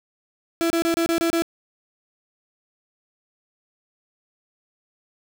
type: tone bursts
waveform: 35% pulse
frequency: 333.8 Hz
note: E4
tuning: 22 cents sharp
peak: -17 dBFS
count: 7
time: 0.61-1.421 s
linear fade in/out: 0 ms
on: 91 ms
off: 29 ms
effects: none